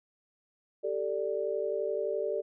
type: chord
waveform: sine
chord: G suspended second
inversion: none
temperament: equal with one note detuned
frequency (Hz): 392 / 443.6 / 587.3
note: G4 / A4 / D5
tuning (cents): 0 / +14 / 0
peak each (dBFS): -34 / -33 / -33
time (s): 0.83-2.42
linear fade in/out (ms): 20
effects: none